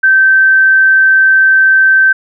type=tone; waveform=sine; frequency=1551 Hz; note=G6; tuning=19 cents flat; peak=-4 dBFS; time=0.03-2.13 s; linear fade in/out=10 ms; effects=none